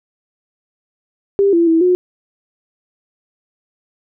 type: tone with pitch steps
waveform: sine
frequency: 397.6 / 338.2 / 326.6 / 361.5 Hz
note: G4 / E4 / E4 / F#4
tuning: +25 / +44 / -16 / -40 cents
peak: -9 dBFS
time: 1.39-1.95 s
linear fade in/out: 0 ms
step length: 140 ms
effects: none